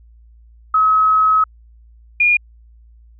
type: tone pair in turn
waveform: sine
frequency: 1280 / 2428 Hz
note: D#6 / D#7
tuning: +49 / -43 cents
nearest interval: major seventh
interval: 1108 cents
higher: second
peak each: -10 dBFS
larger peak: neither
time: 0.74-1.44 / 2.2-2.37 s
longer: first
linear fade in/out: 5 ms
effects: added 57 Hz sine -43 dBFS peak until 3.19 s